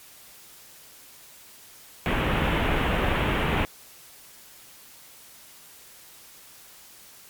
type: low-pass noise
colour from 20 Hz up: pink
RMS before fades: -24 dBFS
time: 2.06-3.65 s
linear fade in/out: 0 ms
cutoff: 3200 Hz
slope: 48 dB/octave
effects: white hiss -49 dBFS RMS until 7.29 s + MP3 96 kbps